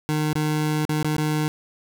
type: tone with dropouts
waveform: 25% pulse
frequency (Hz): 152.8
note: D#3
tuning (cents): -31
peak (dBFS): -17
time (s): 0.09-1.48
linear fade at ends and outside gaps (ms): 0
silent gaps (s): 0.331-0.354 / 0.852-0.893 / 1.028-1.046 / 1.165-1.182
effects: none